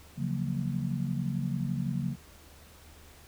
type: chord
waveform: sine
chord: Gb major seventh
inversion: second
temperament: just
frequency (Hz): 138.75 / 173.43 / 185 / 231.2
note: Db3 / F3 / Gb3 / Bb3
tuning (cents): +2 / -12 / 0 / -14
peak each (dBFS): -32 / -35 / -35 / -36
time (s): 0.16-2.16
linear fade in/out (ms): 50
effects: added 75 Hz sine -55 dBFS peak until 3.27 s + pink hiss -55 dBFS RMS until 3.27 s